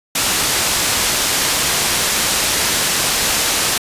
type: low-pass noise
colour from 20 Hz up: white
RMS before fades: -17 dBFS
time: 0.15-3.78 s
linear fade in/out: 5 ms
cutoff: 8900 Hz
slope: 12 dB/octave
effects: resampled to 32000 Hz